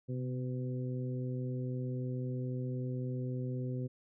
harmonic tone with a mistuned harmonic, 126.2 Hz, B2, 38 cents sharp, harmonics 1 / 2 / 3 / 4, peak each -35 / -41 / -45 / -47 dBFS, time 0.08-3.88 s, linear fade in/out 20 ms, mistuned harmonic 1, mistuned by +33 cents, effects none

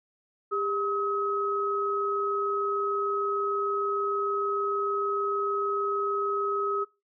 sine tone pair together, 401.6 / 1275 Hz, G4 / D#6, +42 / +42 cents, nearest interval octave + minor sixth, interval 2000 cents, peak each -29 / -27 dBFS, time 0.51-6.85 s, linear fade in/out 20 ms, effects noise-tail reverb RT60 0.3 s tail -26 dB re dry

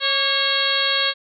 harmonic tone with a mistuned harmonic, 546 Hz, C#5, 26 cents flat, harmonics 1 / 2 / 3 / 4 / 5 / 6 / 7 / 8, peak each -29 / -28 / -25 / -28 / -28 / -23 / -24 / -25 dBFS, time 0-1.14 s, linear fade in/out 50 ms, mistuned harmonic 2, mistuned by +62 cents, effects none

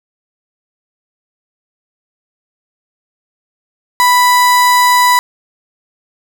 35% pulse tone, 988 Hz, B5, in tune, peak -5 dBFS, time 4-5.19 s, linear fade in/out 0 ms, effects none

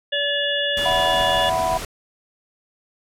harmonic tone, 574 Hz, D5, 40 cents flat, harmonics 1 / 3 / 5 / 6, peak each -25 / -25 / -25 / -25 dBFS, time 0.12-1.5 s, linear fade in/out 10 ms
pink noise, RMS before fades -30 dBFS, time 0.77-1.85 s, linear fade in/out 2 ms
sine chord, E suspended second, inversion none, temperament equal, 659.3 / 740 / 987.8 Hz, E5 / F#5 / B5, 0 / 0 / 0 cents, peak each -23 dBFS, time 0.85-1.78 s, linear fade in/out 10 ms
effects low-pass 12000 Hz 12 dB/octave

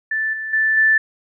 sine tone with level steps, 1760 Hz, A6, in tune, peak -18 / -24 / -14 / -11 dBFS, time 0.11-0.98 s, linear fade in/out 5 ms, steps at 0.33 / 0.53 / 0.77 s, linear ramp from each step 5 ms, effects none

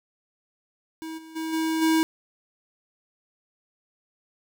square tone with level steps, 320.9 Hz, E4, 46 cents flat, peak -34 / -43 / -29 / -24 / -19 dBFS, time 1.02-2.03 s, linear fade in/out 0 ms, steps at 1.17 / 1.35 / 1.52 / 1.81 s, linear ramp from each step 20 ms, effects 10-bit

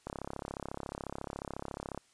click train, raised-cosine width 1 ms, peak -24 dBFS, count 66, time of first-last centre 0.07-1.976 s, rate 34.1 Hz, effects white hiss -67 dBFS RMS until 2.13 s + resampled to 22050 Hz

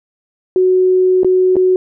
sine tone with dropouts, 370 Hz, F#4, in tune, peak -8 dBFS, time 0.56-1.76 s, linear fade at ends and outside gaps 1 ms, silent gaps 1.233-1.246 / 1.557-1.566 s, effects none

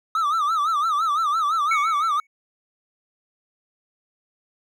triangle tone with vibrato, 1244.5 Hz, D#6, in tune, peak -17 dBFS, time 0.15-2.2 s, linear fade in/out 2 ms, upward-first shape sine, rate 5.9 Hz, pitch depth 140 cents each way
triangle tone with exponential decay, 2227 Hz, C#7, 7 cents sharp, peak -18 dBFS, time 1.71-2.27 s, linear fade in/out 5 ms, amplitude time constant 120 ms
effects none

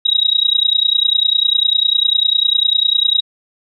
sine tone with amplitude modulation, 3817 Hz, A#7, 40 cents sharp, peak -7 dBFS, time 0.05-3.21 s, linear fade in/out 10 ms, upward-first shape sine, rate 30 Hz, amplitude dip 95%, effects none

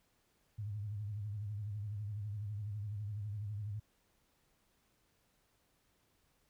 sine tone with vibrato, 103.83 Hz, G#2, in tune, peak -38 dBFS, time 0.58-3.8 s, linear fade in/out 10 ms, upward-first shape sine, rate 12 Hz, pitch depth 87 cents each way, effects pink hiss -75 dBFS RMS until 6.49 s

